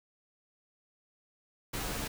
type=noise with comb filter; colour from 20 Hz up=pink; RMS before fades=-36 dBFS; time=1.73-2.08 s; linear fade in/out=10 ms; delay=12 ms; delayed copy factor=-0.95; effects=none